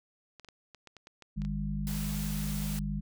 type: clicks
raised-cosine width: 0.2 ms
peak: -32 dBFS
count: 10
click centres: 0.397 / 0.447 / 0.487 / 0.747 / 0.873 / 0.967 / 1.071 / 1.223 / 1.419 / 1.45 s
type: harmonic tone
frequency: 50.7 Hz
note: G#1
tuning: 41 cents flat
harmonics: 1 / 3 / 4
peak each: -35 / -35 / -35 dBFS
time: 1.36-3.01 s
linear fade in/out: 20 ms
type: noise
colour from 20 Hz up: white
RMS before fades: -42 dBFS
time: 1.87-2.79 s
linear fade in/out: 0 ms
effects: none